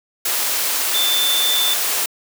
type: tone in noise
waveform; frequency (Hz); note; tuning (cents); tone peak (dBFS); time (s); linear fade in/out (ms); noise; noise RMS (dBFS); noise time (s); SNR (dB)
sine; 3540; A7; +10; -17; 0.94-1.74; 5; white; -20; 0.25-2.06; 0
effects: high-pass 400 Hz 12 dB/octave